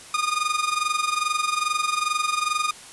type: tone with amplitude modulation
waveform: sawtooth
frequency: 1225 Hz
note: D#6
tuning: 27 cents flat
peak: -15 dBFS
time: 0.14-2.71 s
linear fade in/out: 2 ms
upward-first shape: sine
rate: 22.4 Hz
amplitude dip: 75%
effects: white hiss -43 dBFS RMS until 2.92 s + resampled to 24000 Hz